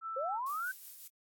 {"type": "tone", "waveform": "sine", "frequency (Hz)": 1325, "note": "E6", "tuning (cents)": 9, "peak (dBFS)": -37, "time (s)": [0.01, 0.4], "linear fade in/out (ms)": 50}
{"type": "linear sweep", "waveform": "sine", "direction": "up", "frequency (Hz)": [497, 1563], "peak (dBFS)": -34, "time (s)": [0.16, 0.72], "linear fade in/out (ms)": 10}
{"type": "noise with tremolo", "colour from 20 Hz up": "violet", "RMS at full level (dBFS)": -47, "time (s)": [0.46, 1.08], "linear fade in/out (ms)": 5, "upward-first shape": "sine", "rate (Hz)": 5.4, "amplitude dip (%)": 35}
{"effects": ["AAC 64 kbps"]}